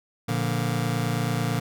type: chord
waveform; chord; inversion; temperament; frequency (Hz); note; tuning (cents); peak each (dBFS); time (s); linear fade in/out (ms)
sawtooth; Bb major; none; just; 116.54 / 145.68 / 174.81; Bb2 / D3 / F3; 0 / -14 / +2; -22 / -24 / -26; 0.28-1.6; 10
effects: none